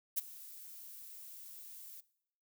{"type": "noise with ADSR envelope", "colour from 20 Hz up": "violet", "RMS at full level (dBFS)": -31, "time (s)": [0.16, 2.01], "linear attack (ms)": 21, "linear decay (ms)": 20, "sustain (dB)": -20, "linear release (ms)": 12, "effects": ["noise-tail reverb RT60 0.7 s tail -20 dB re dry"]}